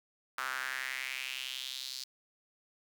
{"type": "tone with high-pass filter sweep", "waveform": "sawtooth", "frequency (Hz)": 130.81, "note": "C3", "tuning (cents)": 0, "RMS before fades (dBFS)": -39, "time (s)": [0.38, 2.04], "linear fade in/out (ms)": 2, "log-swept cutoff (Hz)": [1300, 4600], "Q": 3.7, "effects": []}